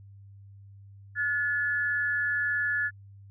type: tone pair together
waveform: sine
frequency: 1440 / 1718.4 Hz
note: F#6 / A6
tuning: -47 / -41 cents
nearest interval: minor third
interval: 306 cents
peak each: -31 / -26 dBFS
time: 1.15-2.91 s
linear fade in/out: 50 ms
effects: added 99 Hz sine -47 dBFS peak until 3.3 s